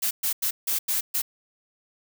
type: noise bursts at uneven times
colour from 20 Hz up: blue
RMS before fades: -25 dBFS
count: 6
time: 0.02-0.11 / 0.23-0.33 / 0.42-0.51 / 0.67-0.79 / 0.88-1.01 / 1.14-1.22 s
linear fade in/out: 10 ms
effects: none